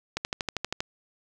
click train, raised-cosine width 0.2 ms, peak -11 dBFS, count 9, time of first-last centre 0.17-0.805 s, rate 12.6 Hz, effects none

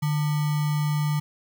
sine tone with sample-and-hold, 150 Hz, D3, 37 cents sharp, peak -21 dBFS, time 0.02-1.2 s, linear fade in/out 10 ms, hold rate 1050 Hz, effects none

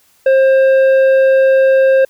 sine tone with tanh clipping, 532 Hz, C5, 29 cents sharp, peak -8 dBFS, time 0.26-2.05 s, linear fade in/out 5 ms, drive 8 dB, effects white hiss -53 dBFS RMS until 2.09 s

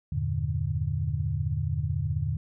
sine chord, E half-diminished seventh, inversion none, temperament equal, 82.41 / 98 / 116.54 / 146.83 Hz, E2 / G2 / Bb2 / D3, 0 / 0 / 0 / 0 cents, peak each -31 / -32 / -32 / -30 dBFS, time 0.12-2.37 s, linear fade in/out 5 ms, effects none

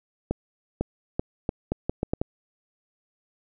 accelerating click train, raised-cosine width 2 ms, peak -11 dBFS, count 9, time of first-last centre 0.31-2.215 s, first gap 500 ms, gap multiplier 0.77, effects none

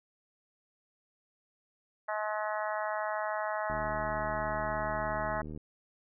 harmonic tone, 212.9 Hz, G#3, 43 cents sharp, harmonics 3 / 4 / 5 / 6 / 7 / 8 / 9, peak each -35 / -37 / -39 / -41 / -42 / -43 / -44 dBFS, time 2.08-5.42 s, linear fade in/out 10 ms
click train, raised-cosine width 3 ms, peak -30 dBFS, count 145, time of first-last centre 3.7-5.575 s, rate 76.8 Hz
effects none

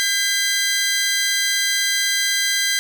15% pulse tone pair together, 1600 / 2016 Hz, G6 / B6, +35 / +35 cents, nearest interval major third, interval 400 cents, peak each -14 dBFS, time 0-2.79 s, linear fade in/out 0 ms, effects none

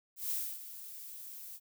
violet noise with ADSR envelope, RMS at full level -34 dBFS, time 0.16-1.6 s, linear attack 150 ms, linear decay 270 ms, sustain -13 dB, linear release 49 ms, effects none

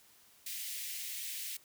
white high-pass noise, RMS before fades -41 dBFS, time 0.46-1.57 s, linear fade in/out 5 ms, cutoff 1900 Hz, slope 48 dB/octave, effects white hiss -63 dBFS RMS until 1.64 s

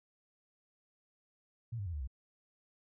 sine tone with pitch steps, 116.1 / 99.91 / 85.98 / 73.99 / 63.67 Hz, A#2 / G2 / F2 / D2 / C2, -7 / +33 / -27 / +13 / -47 cents, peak -36 dBFS, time 1.72-2.075 s, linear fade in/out 10 ms, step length 71 ms, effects none

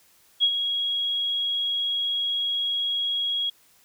sine tone with ADSR envelope, 3308 Hz, G#7, 8 cents flat, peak -15 dBFS, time 0.4-3.5 s, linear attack 34 ms, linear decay 66 ms, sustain -8 dB, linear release 7 ms, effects white hiss -59 dBFS RMS until 3.84 s

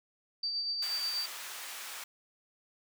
sine tone with tremolo, 4639 Hz, D8, 22 cents flat, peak -30 dBFS, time 0.43-1.26 s, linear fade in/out 5 ms, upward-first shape sine, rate 8.3 Hz, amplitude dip 35%
pink high-pass noise, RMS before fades -43 dBFS, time 0.82-2.04 s, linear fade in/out 5 ms, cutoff 1200 Hz, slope 12 dB/octave
effects none

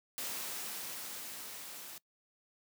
white noise with level ramp, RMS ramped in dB -39 to -48 dBFS, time 0.18-1.98 s, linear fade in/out 0 ms, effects noise-tail reverb RT60 0.1 s tail -22 dB re dry + high-pass 150 Hz 12 dB/octave

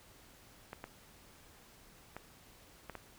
clicks, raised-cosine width 0.5 ms, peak -28 dBFS, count 5, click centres 0.731 / 0.841 / 2.166 / 2.897 / 2.953 s, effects pink hiss -60 dBFS RMS until 3.18 s

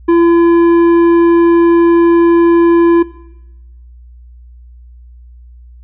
sine tone with tanh clipping, 339 Hz, E4, 49 cents sharp, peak -7 dBFS, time 0.08-3.03 s, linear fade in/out 10 ms, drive 10 dB, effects noise-tail reverb RT60 1.0 s tail -19 dB re dry + added 60 Hz sine -34 dBFS peak until 5.83 s

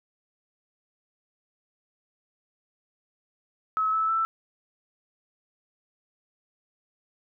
sine tone with pitch steps, 1289 / 1307.7 / 1326.8 Hz, E6 / E6 / E6, -39 / -14 / +11 cents, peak -22 dBFS, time 3.77-4.25 s, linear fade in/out 0 ms, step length 160 ms, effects none

